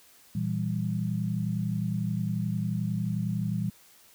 sine chord, E diminished, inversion second, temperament equal, 116.54 / 164.81 / 196 Hz, Bb2 / E3 / G3, 0 / 0 / 0 cents, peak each -31 dBFS, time 0.35-3.7 s, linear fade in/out 5 ms, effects white hiss -57 dBFS RMS until 4.14 s

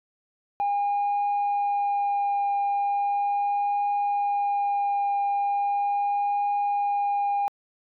sine tone with vibrato, 810 Hz, G#5, 43 cents flat, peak -20 dBFS, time 0.6-7.48 s, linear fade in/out 0 ms, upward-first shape triangle, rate 0.38 Hz, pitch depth 11 cents each way, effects tanh soft clip ceiling -20 dBFS

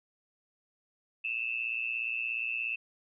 sine tone with amplitude modulation, 2637 Hz, E7, in tune, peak -27 dBFS, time 1.24-2.76 s, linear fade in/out 10 ms, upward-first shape sine, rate 117 Hz, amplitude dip 85%, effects none

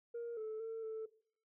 sine tone with pitch steps, 469.6 / 436.1 / 449.9 / 441 Hz, A#4 / A4 / A4 / A4, +13 / -15 / +39 / +4 cents, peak -38 dBFS, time 0.14-1.06 s, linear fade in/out 10 ms, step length 230 ms, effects noise-tail reverb RT60 0.5 s tail -18 dB re dry + tanh soft clip ceiling -38 dBFS

